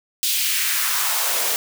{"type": "noise with high-pass filter sweep", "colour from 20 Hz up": "white", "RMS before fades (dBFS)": -21, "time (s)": [0.23, 1.56], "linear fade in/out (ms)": 0, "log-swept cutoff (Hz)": [3600, 430], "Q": 1.7, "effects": []}